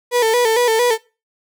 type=tone with vibrato; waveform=35% pulse; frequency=466.2 Hz; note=A#4; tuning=in tune; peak=-11 dBFS; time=0.11-0.98 s; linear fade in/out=50 ms; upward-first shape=square; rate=4.4 Hz; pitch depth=78 cents each way; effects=noise-tail reverb RT60 0.3 s tail -22 dB re dry